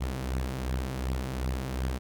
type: beating tone pair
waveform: sawtooth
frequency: 64 / 66.7 Hz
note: C2 / C2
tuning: -38 / +34 cents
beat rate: 2.7 Hz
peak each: -27 / -31 dBFS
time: 0-1.99 s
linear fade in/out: 20 ms
effects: none